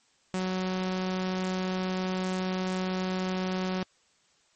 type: tone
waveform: sawtooth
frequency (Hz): 185.7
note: F#3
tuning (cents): +7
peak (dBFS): -24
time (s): 0.34-3.83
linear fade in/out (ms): 0
effects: white hiss -66 dBFS RMS until 4.55 s + MP3 32 kbps